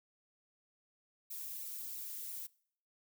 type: noise with flanger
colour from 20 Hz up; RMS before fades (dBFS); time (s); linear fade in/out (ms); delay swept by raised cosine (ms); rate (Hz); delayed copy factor
violet; -44; 1.3-2.47; 10; 0.6 to 2.7; 3; -0.65
effects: noise-tail reverb RT60 0.6 s tail -23 dB re dry